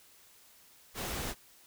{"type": "noise", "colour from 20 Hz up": "pink", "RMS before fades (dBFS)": -37, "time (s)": [0.94, 1.35], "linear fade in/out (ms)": 50, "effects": ["white hiss -60 dBFS RMS until 1.66 s"]}